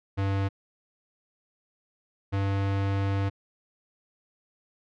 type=tone pair in turn; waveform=square; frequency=98 / 98.44 Hz; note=G2 / G2; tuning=0 / +8 cents; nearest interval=unison; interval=8 cents; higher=second; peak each=-25 / -25 dBFS; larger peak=neither; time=0.17-0.49 / 2.32-3.3 s; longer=second; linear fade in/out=20 ms; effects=low-pass 3000 Hz 12 dB/octave